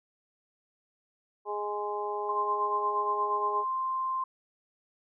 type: harmonic tone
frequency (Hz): 207.6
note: G#3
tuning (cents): 0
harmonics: 2 / 3 / 4 / 5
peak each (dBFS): -34 / -42 / -35 / -36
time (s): 1.45-3.65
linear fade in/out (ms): 50
type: tone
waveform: sine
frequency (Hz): 1046.5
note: C6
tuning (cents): 0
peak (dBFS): -28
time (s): 2.29-4.24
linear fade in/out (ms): 5
effects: none